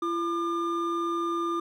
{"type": "tone pair together", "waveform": "triangle", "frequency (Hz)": [338.9, 1203.5], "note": ["E4", "D6"], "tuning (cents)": [48, 42], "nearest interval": "octave + minor seventh", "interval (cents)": 2194, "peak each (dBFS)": -27, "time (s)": [0.02, 1.6], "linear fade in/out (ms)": 5, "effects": []}